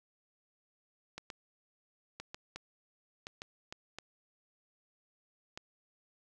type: clicks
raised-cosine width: 0.2 ms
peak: -25 dBFS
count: 10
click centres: 1.18 / 1.302 / 2.2 / 2.345 / 2.56 / 3.269 / 3.419 / 3.725 / 3.986 / 5.575 s
effects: none